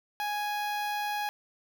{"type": "tone with notch filter", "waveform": "sawtooth", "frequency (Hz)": 830.6, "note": "G#5", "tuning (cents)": 0, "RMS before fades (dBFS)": -32, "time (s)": [0.2, 1.29], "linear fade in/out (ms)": 0, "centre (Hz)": 7900, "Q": 1, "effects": []}